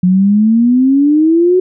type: exponential sweep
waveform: sine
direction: up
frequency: 178.5 to 373.1 Hz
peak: -6 dBFS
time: 0.03-1.6 s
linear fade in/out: 5 ms
effects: none